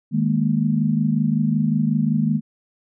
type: chord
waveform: sine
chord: D# suspended fourth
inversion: none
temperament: equal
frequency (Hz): 155.56 / 207.7 / 233.1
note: D#3 / G#3 / A#3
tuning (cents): 0 / 0 / 0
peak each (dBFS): -21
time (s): 0.11-2.41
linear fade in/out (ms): 50
effects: none